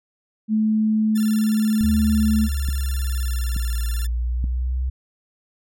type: tone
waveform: sine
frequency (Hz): 216.7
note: A3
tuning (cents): -26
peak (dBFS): -16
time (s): 0.48-2.49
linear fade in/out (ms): 50
type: tone with vibrato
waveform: 5% pulse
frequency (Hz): 1556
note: G6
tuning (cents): -13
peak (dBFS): -23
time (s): 1.15-4.07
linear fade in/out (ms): 10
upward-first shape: square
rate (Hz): 19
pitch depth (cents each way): 210
type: click train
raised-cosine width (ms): 5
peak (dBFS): -17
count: 4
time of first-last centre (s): 1.81-4.442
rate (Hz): 1.14
type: exponential two-way sweep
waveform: sine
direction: down then up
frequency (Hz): 77.5 to 57.2 to 64.4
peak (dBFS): -20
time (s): 1.83-4.9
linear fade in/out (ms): 10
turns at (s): 3.88
effects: none